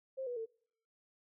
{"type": "tone with pitch steps", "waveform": "sine", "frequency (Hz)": [529, 487.9, 450], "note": ["C5", "B4", "A4"], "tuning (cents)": [19, -21, 39], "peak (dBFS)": -37, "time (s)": [0.17, 0.461], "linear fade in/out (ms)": 20, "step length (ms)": 97, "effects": ["noise-tail reverb RT60 0.6 s tail -26 dB re dry"]}